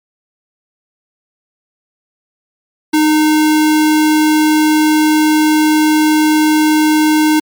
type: tone with sample-and-hold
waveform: sine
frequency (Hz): 308.4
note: D#4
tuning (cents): -15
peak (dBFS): -7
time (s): 2.93-7.4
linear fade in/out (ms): 10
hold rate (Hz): 1225
effects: MP3 96 kbps